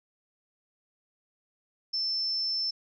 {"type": "tone", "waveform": "sine", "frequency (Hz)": 5310, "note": "E8", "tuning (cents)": 12, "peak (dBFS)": -27, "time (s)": [1.93, 2.71], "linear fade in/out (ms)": 10, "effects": []}